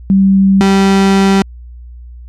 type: tone pair in turn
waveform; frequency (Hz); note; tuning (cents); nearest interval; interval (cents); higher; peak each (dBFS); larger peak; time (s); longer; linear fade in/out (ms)
sine / 35% pulse; 193.8 / 194.83; G3 / G3; -20 / -10; unison; 10; second; -5; neither; 0.1-0.61 / 0.61-1.42; second; 0
effects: added 60 Hz sine -29 dBFS peak until 2.28 s + low-pass 7000 Hz 12 dB/octave